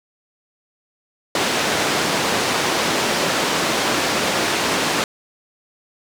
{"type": "band-pass noise", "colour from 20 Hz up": "pink", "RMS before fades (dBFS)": -20, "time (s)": [1.35, 5.04], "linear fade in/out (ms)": 2, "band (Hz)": [250, 6500], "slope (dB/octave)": 12, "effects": []}